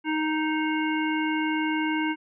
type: harmonic tone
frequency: 311.1 Hz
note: D#4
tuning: in tune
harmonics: 1 / 3 / 5 / 7 / 9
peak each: -25 / -31 / -33 / -33 / -37 dBFS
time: 0.04-2.16 s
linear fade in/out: 50 ms
effects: none

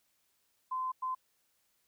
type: tone bursts at uneven times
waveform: sine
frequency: 1030 Hz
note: C6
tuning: 28 cents flat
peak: -32 dBFS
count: 2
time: 0.71-0.92 / 1.02-1.15 s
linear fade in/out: 10 ms
effects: white hiss -75 dBFS RMS until 1.87 s

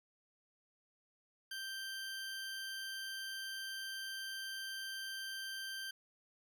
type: tone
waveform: 20% pulse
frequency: 1568 Hz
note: G6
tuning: in tune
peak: -37 dBFS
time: 1.51-5.91 s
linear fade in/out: 5 ms
effects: none

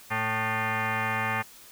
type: tone with frequency modulation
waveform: sine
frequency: 442.9 Hz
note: A4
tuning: 11 cents sharp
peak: -25 dBFS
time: 0.1-1.43 s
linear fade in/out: 20 ms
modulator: 332 Hz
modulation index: 5.9
effects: white hiss -50 dBFS RMS until 1.71 s

